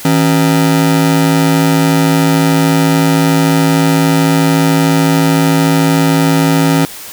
40% pulse ring-modulated tone, 217.3 Hz, A3, 21 cents flat, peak -4 dBFS, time 0.05-6.85 s, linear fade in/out 0 ms, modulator 56.8 Hz, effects white hiss -29 dBFS RMS until 7.12 s

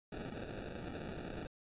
white noise with sample-and-hold, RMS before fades -44 dBFS, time 0.12-1.47 s, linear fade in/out 2 ms, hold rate 1050 Hz, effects resampled to 8000 Hz

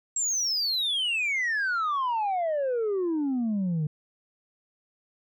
sine exponential sweep, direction down, 7650 to 146.83 Hz, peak -22 dBFS, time 0.16-3.87 s, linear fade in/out 5 ms, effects tanh soft clip ceiling -23 dBFS

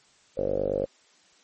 5% pulse tone with low-pass filter, 49.08 Hz, G1, 3 cents sharp, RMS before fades -27 dBFS, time 0.37-0.86 s, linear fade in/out 10 ms, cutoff 530 Hz, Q 9.3, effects white hiss -60 dBFS RMS until 1.43 s + MP3 32 kbps

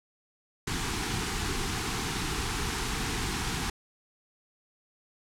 pink band-stop noise, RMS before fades -31 dBFS, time 0.67-3.7 s, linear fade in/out 5 ms, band 460 to 730 Hz, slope 96 dB/octave, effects low-pass 9000 Hz 12 dB/octave

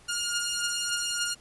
10% pulse beating tone pair, 1416 / 1419.5 Hz, F6 / F6, +23 / +28 cents, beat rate 3.5 Hz, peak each -25 / -21 dBFS, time 0.08-1.35 s, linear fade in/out 20 ms, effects pink hiss -56 dBFS RMS until 1.4 s + resampled to 24000 Hz

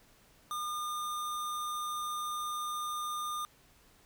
square tone, 1211 Hz, D#6, 47 cents flat, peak -35 dBFS, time 0.51-3.45 s, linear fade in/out 0 ms, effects pink hiss -63 dBFS RMS until 4.05 s

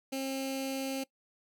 15% pulse tone with notch filter, 268.1 Hz, C4, 42 cents sharp, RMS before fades -35 dBFS, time 0.12-1.04 s, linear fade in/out 10 ms, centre 1100 Hz, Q 0.74, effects noise-tail reverb RT60 0.1 s tail -21 dB re dry

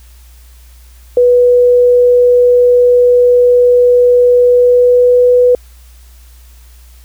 sine tone with pitch glide, 490.7 to 493.8 Hz, B4 to B4, -11 to 0 cents, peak -4 dBFS, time 1.17-5.55 s, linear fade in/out 2 ms, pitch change +11 cents, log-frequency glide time 4.44-5.36 s, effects added 60 Hz sine -36 dBFS peak until 7.04 s + white hiss -47 dBFS RMS until 7.04 s

